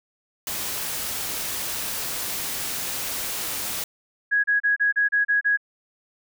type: noise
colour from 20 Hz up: white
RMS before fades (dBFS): -29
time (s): 0.47-3.84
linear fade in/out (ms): 2
type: tone bursts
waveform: sine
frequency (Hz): 1661.2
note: G#6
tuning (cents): 0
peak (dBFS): -17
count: 8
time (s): 4.31-5.574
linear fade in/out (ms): 20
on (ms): 130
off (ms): 32
effects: none